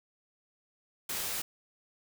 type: noise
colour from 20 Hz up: white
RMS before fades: -35 dBFS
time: 1.09-1.42 s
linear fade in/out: 5 ms
effects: none